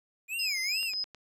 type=tone with vibrato; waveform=square; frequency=2397 Hz; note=D7; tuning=35 cents sharp; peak=-32 dBFS; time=0.28-0.94 s; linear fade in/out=50 ms; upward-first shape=sine; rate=2.3 Hz; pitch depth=260 cents each way
type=tone with tremolo; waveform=sine; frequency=5050 Hz; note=D#8; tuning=25 cents sharp; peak=-29 dBFS; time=0.39-1.04 s; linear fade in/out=5 ms; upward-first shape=sine; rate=3.6 Hz; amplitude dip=45%
type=click train; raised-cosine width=0.2 ms; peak=-30 dBFS; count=4; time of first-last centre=0.83-1.147 s; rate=9.47 Hz
effects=11-bit